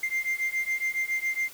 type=beating tone pair; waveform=sine; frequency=2093 / 2100.2 Hz; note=C7 / C7; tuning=0 / +6 cents; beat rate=7.2 Hz; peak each=-27 dBFS; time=0.03-1.49 s; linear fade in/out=5 ms; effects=tanh soft clip ceiling -23 dBFS + white hiss -47 dBFS RMS until 1.53 s